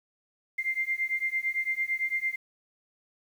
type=beating tone pair; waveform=sine; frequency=2093 / 2101.9 Hz; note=C7 / C7; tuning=0 / +7 cents; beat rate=8.9 Hz; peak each=-30 dBFS; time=0.58-2.36 s; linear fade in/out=10 ms; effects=9-bit